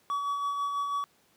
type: tone with tremolo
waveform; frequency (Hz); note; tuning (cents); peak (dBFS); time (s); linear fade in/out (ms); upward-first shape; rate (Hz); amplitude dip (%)
triangle; 1136; C#6; +42; -25; 0.1-1.04; 0; sine; 6.1; 35
effects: pink hiss -65 dBFS RMS until 1.36 s + high-pass 150 Hz 12 dB/octave